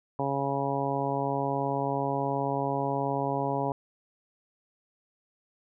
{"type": "harmonic tone", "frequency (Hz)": 138.59, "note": "C#3", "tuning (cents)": 0, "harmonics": [1, 2, 3, 4, 5, 6, 7], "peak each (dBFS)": [-34, -34, -34, -34, -34, -34, -34], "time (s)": [0.19, 3.72], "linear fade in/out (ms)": 2, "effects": []}